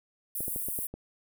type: high-pass noise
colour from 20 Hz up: pink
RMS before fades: -34 dBFS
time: 0.35-0.87 s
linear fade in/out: 5 ms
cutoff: 9600 Hz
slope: 48 dB/octave
type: clicks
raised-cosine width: 2 ms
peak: -26 dBFS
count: 6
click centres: 0.406 / 0.481 / 0.561 / 0.685 / 0.789 / 0.94 s
effects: none